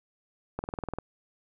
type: click train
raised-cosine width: 1 ms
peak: -18 dBFS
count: 9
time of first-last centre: 0.59-0.986 s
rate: 20.2 Hz
effects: none